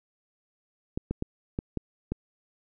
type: clicks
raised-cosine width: 3 ms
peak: -16 dBFS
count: 6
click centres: 0.975 / 1.11 / 1.224 / 1.589 / 1.773 / 2.12 s
effects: none